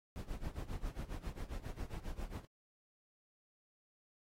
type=noise with tremolo; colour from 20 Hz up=brown; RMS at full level=-40 dBFS; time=0.16-2.45 s; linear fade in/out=0 ms; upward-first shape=sine; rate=7.4 Hz; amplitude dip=85%; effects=AAC 48 kbps